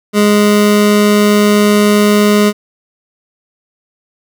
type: tone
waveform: 25% pulse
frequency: 207.7 Hz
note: G#3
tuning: in tune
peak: -3 dBFS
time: 0.13-2.53 s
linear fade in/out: 50 ms
effects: none